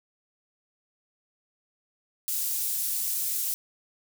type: high-pass noise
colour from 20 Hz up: pink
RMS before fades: -29 dBFS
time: 2.28-3.54 s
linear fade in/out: 0 ms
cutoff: 10000 Hz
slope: 12 dB/octave
effects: none